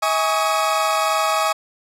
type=tone cluster; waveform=40% pulse; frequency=642 / 827 / 1119 / 1261 Hz; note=E5 / G#5 / C#6 / D#6; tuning=-46 / -8 / +16 / +23 cents; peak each=-22 dBFS; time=0.02-1.53 s; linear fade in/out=10 ms; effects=low-pass 12000 Hz 12 dB/octave